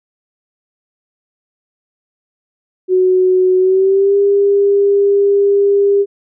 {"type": "tone with pitch glide", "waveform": "sine", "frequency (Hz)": [370, 401.2], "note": ["F#4", "G4"], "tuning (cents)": [0, 40], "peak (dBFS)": -8, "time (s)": [2.88, 6.06], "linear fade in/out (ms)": 50, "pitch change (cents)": 140, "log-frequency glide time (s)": [3.58, 4.16], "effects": []}